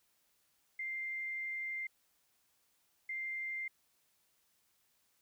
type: tone bursts at uneven times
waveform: sine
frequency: 2096 Hz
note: C7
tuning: 2 cents sharp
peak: -37 dBFS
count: 2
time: 0.79-1.87 / 3.09-3.68 s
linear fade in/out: 5 ms
effects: white hiss -75 dBFS RMS until 5.21 s